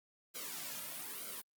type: noise with flanger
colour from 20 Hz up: white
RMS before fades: -44 dBFS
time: 0.34-1.42 s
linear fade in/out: 20 ms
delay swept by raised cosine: 1.1 to 2.7 ms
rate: 1.1 Hz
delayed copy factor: -1
effects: high-pass 150 Hz 12 dB/octave + Opus 48 kbps